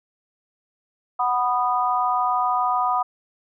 sine chord, B major, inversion second, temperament just, 740.8 / 987.8 / 1234.7 Hz, F#5 / B5 / D#6, +2 / 0 / -14 cents, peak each -23 dBFS, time 1.19-3.03 s, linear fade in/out 10 ms, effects none

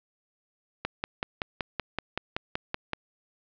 click train, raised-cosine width 0.3 ms, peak -12 dBFS, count 12, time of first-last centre 0.85-2.933 s, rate 5.28 Hz, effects low-pass 4000 Hz 12 dB/octave

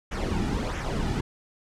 brown noise with flanger, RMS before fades -28 dBFS, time 0.11-1.21 s, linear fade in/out 10 ms, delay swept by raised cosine 0.22 to 1.92 ms, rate 1.5 Hz, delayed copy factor -0.65, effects low-pass 8000 Hz 12 dB/octave

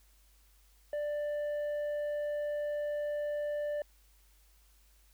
sine tone with tanh clipping, 590 Hz, D5, 8 cents sharp, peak -33 dBFS, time 0.93-3.82 s, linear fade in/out 2 ms, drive 5 dB, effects added 50 Hz sine -62 dBFS peak until 5.13 s + white hiss -68 dBFS RMS until 5.13 s

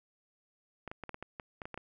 clicks, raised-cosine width 0.5 ms, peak -26 dBFS, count 11, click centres 0.877 / 0.915 / 1.037 / 1.093 / 1.144 / 1.226 / 1.398 / 1.618 / 1.655 / 1.743 / 1.776 s, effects none

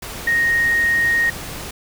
sine tone in noise, 1864.7 Hz, A#6, in tune, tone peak -14 dBFS, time 0.27-1.3 s, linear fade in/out 5 ms, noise pink, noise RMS -31 dBFS, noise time 0.02-1.71 s, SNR +14 dB, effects none

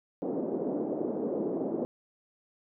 pink band-pass noise, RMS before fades -32 dBFS, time 0.22-1.85 s, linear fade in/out 0 ms, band 240 to 550 Hz, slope 24 dB/octave, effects none

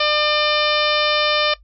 harmonic tone, 600 Hz, D5, 37 cents sharp, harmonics 1 / 2 / 3 / 4 / 5 / 6 / 7 / 8 / 9, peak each -21 / -22 / -27 / -23 / -24 / -24 / -27 / -27 / -31 dBFS, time 0-1.54 s, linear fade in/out 5 ms, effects noise-tail reverb RT60 0.1 s tail -18 dB re dry + added 50 Hz sine -46 dBFS peak until 1.63 s

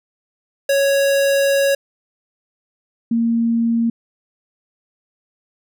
square / sine tone pair in turn, 554.4 / 231.2 Hz, C#5 / A#3, 0 / -14 cents, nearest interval octave + minor third, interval 1514 cents, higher first, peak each -14 dBFS, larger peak neither, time 0.69-1.75 / 3.11-3.9 s, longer first, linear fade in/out 5 ms, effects none

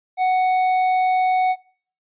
triangle tone with tanh clipping, 742 Hz, F#5, 5 cents sharp, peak -17 dBFS, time 0.17-1.56 s, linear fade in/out 50 ms, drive 12 dB, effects noise-tail reverb RT60 0.5 s tail -23 dB re dry + resampled to 8000 Hz

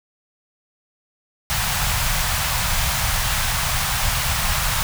pink band-stop noise, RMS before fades -21 dBFS, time 1.5-4.83 s, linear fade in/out 0 ms, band 150 to 740 Hz, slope 24 dB/octave, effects none

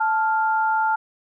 sine tone pair together, 877.3 / 1395 Hz, A5 / F6, -5 / -2 cents, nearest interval minor sixth, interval 803 cents, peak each -19 / -23 dBFS, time 0-0.96 s, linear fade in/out 10 ms, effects none

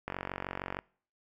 click train, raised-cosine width 0.5 ms, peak -20 dBFS, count 34, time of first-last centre 0.08-0.79 s, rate 46.5 Hz, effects noise-tail reverb RT60 0.5 s tail -25 dB re dry

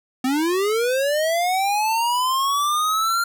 square linear sweep, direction up, 250 to 1396.9 Hz, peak -19 dBFS, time 0.24-3.24 s, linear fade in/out 5 ms, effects none

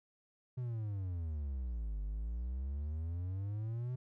triangle exponential two-way sweep, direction down then up, 128.3 to 49 to 128.3 Hz, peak -34 dBFS, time 0.57-3.96 s, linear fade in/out 10 ms, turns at 2.01 s, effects none

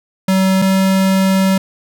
square tone pair in turn, 190 / 191.21 Hz, F#3 / G3, +46 / -43 cents, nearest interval unison, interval 11 cents, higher second, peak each -11 dBFS, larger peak neither, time 0.28-0.62 / 0.62-1.58 s, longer second, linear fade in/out 5 ms, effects none

